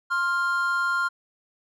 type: tone pair together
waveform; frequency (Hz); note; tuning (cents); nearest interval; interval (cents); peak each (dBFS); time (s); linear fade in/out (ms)
triangle; 1059.3 / 1396.9; C6 / F6; +21 / 0; perfect fourth; 479; -26 / -21; 0.1-1.09; 20
effects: none